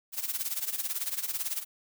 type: noise with tremolo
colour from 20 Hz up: blue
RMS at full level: -30 dBFS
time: 0.12-1.65 s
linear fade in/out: 50 ms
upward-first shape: sine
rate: 18 Hz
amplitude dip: 80%
effects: none